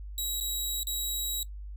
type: tone with dropouts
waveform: 15% pulse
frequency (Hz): 3861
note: B7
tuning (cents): -40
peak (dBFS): -23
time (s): 0.18-1.43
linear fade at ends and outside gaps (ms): 1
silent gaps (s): 0.402-0.409 / 0.832-0.87
effects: noise-tail reverb RT60 0.1 s tail -18 dB re dry + added 50 Hz sine -38 dBFS peak until 1.76 s